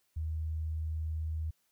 sine tone, 79 Hz, D#2, 27 cents sharp, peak -32 dBFS, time 0.16-1.51 s, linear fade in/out 10 ms, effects white hiss -75 dBFS RMS until 1.71 s

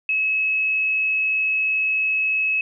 sine tone, 2577 Hz, E7, 40 cents flat, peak -18 dBFS, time 0.09-2.61 s, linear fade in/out 2 ms, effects none

